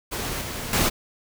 pink noise with level steps, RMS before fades -29 / -32 / -21 dBFS, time 0.11-0.9 s, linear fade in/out 20 ms, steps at 0.41 / 0.73 s, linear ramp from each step 2 ms, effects none

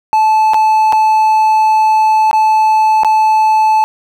triangle tone with dropouts, 870 Hz, A5, 20 cents flat, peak -5 dBFS, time 0.13-3.84 s, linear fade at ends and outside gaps 0 ms, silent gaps 0.535-0.543 / 0.924-0.93 / 2.312-2.33 / 3.034-3.047 s, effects none

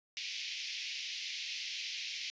pink band-pass noise, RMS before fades -41 dBFS, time 0.17-2.3 s, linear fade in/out 0 ms, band 2200 to 5800 Hz, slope 48 dB/octave, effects resampled to 16000 Hz

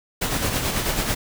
pink noise with tremolo, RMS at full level -22 dBFS, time 0.21-1.15 s, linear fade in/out 10 ms, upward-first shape sine, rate 9.2 Hz, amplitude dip 45%, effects none

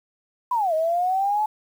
sine linear two-way sweep, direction down then up, 1018 to 622.3 to 865 Hz, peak -19 dBFS, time 0.51-1.46 s, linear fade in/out 5 ms, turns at 0.74 s, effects 8-bit

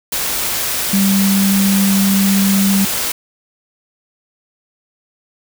sine tone in noise, 196 Hz, G3, in tune, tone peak -11 dBFS, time 0.93-2.85 s, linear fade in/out 5 ms, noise white, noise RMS -19 dBFS, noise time 0.12-3.12 s, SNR +5 dB, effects none

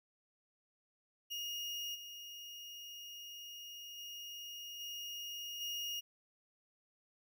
35% pulse tone with level steps, 2857 Hz, F7, 39 cents sharp, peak -38 / -46 / -44 / -41 / -37 dBFS, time 1.3-6.01 s, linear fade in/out 20 ms, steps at 1.94 / 3.97 / 4.79 / 5.6 s, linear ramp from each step 20 ms, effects none

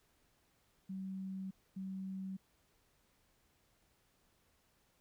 sine tone bursts at uneven times, 190.6 Hz, G3, 48 cents flat, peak -40 dBFS, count 2, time 0.89-1.51 / 1.76-2.37 s, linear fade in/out 10 ms, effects pink hiss -74 dBFS RMS until 5 s

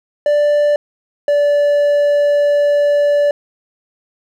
triangle tone pair in turn, 587.3 / 580.2 Hz, D5 / D5, 0 / -21 cents, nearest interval unison, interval 21 cents, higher first, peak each -8 dBFS, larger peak neither, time 0.26-0.76 / 1.28-3.31 s, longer second, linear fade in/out 2 ms, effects none

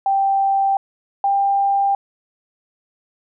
sine tone pair in turn, 784 / 794 Hz, G5 / G5, 0 / +22 cents, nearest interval unison, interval 22 cents, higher second, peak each -14 / -14 dBFS, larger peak neither, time 0.06-0.77 / 1.24-1.95 s, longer neither, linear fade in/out 2 ms, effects none

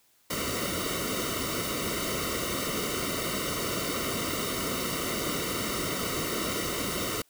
pink noise with comb filter, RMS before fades -31 dBFS, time 0.3-7.22 s, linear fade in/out 5 ms, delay 1.2 ms, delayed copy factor -0.95, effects white hiss -65 dBFS RMS until 7.29 s

